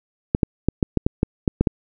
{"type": "clicks", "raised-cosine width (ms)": 3, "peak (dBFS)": -3, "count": 10, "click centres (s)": [0.349, 0.432, 0.686, 0.828, 0.973, 1.065, 1.231, 1.478, 1.61, 1.672], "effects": []}